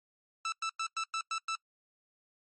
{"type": "tone bursts", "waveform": "sawtooth", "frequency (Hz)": 1321, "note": "E6", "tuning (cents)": 3, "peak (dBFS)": -28, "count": 7, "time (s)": [0.45, 1.554], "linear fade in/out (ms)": 2, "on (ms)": 72, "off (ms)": 100, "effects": ["noise-tail reverb RT60 0.1 s tail -25 dB re dry", "MP3 32 kbps"]}